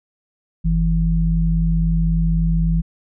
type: tone pair together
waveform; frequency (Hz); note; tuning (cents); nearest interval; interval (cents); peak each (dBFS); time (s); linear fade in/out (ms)
sine; 48.17 / 164.3; G1 / E3; -30 / -5; octave + major sixth; 2125; -17; 0.64-2.82; 20
effects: none